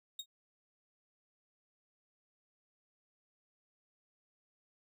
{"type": "tone with exponential decay", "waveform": "35% pulse", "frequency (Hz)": 3729, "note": "A#7", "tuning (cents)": 0, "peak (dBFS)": -34, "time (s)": [0.19, 0.26], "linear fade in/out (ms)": 5, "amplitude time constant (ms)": 15, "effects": []}